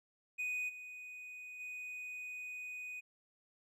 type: tone with level steps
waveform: triangle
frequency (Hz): 2488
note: D#7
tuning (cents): -1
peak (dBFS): -34 / -45 / -41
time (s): 0.38-3.01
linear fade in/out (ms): 20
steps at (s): 0.68 / 1.59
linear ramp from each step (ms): 20
effects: none